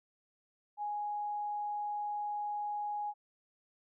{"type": "tone", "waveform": "sine", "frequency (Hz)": 830.6, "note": "G#5", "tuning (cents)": 0, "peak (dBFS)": -34, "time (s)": [0.77, 3.14], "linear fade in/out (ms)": 50, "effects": []}